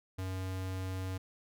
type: tone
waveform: square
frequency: 93.8 Hz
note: F#2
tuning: 24 cents sharp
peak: -36 dBFS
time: 0.18-1.18 s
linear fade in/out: 10 ms
effects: none